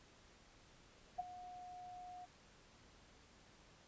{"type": "tone with ADSR envelope", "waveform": "sine", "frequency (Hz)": 723, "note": "F#5", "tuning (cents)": -40, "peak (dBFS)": -35, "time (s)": [1.18, 2.26], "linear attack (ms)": 16, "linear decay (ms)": 19, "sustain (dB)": -15, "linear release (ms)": 19, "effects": ["pink hiss -65 dBFS RMS until 3.87 s", "resampled to 16000 Hz"]}